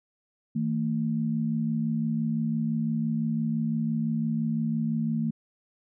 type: tone pair together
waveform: sine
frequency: 159.1 / 225 Hz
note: D#3 / A3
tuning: +39 / +39 cents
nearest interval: tritone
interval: 600 cents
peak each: -29 / -26 dBFS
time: 0.55-5.31 s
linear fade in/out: 10 ms
effects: none